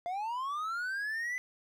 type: linear sweep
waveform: triangle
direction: up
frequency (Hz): 685 to 2021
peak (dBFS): -31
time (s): 0.06-1.38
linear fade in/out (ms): 0
effects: none